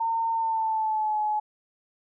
sine tone with pitch glide, 910 to 849.1 Hz, A#5 to G#5, -42 to +38 cents, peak -23 dBFS, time 0-1.4 s, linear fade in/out 10 ms, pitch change -120 cents, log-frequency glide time 0.32-1.2 s, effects none

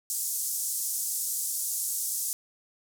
white band-pass noise, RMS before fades -31 dBFS, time 0.1-2.33 s, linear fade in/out 0 ms, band 6300 to 13000 Hz, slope 24 dB/octave, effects none

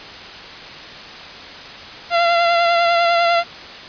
sawtooth tone with vibrato, 685 Hz, F5, 34 cents flat, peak -9 dBFS, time 2.1-3.44 s, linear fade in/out 50 ms, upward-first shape triangle, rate 10 Hz, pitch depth 27 cents each way, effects white hiss -34 dBFS RMS until 3.88 s + resampled to 11025 Hz

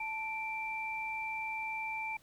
sine tone pair together, 880 / 2349 Hz, A5 / D7, 0 / 0 cents, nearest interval octave + perfect fourth, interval 1700 cents, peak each -39 / -37 dBFS, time 0-2.17 s, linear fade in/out 5 ms, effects pink hiss -64 dBFS RMS until 2.22 s

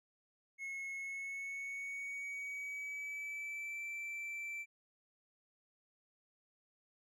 triangle tone with pitch glide, 2179 to 2335 Hz, C#7 to D7, -30 to -11 cents, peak -39 dBFS, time 0.58-4.66 s, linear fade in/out 50 ms, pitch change +119 cents, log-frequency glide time 0.94-3.82 s, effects none

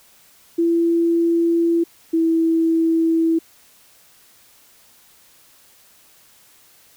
sine tone pair in turn, 336.5 / 327.5 Hz, E4 / E4, +36 / -11 cents, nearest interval unison, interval 47 cents, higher first, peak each -14 / -14 dBFS, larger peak neither, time 0.58-1.84 / 2.13-3.39 s, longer neither, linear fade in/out 10 ms, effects white hiss -52 dBFS RMS until 6.96 s

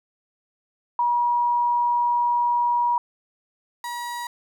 sine / 35% pulse tone pair in turn, 960 / 960 Hz, B5 / B5, -49 / -49 cents, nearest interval unison, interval 0 cents, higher neither, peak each -18 / -27 dBFS, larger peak first, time 0.99-2.98 / 3.84-4.27 s, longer first, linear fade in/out 2 ms, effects none

